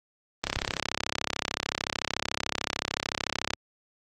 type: click train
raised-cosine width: 0.2 ms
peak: -8 dBFS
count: 105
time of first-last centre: 0.44-3.535 s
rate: 33.6 Hz
effects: high-pass 60 Hz 12 dB/octave + Opus 24 kbps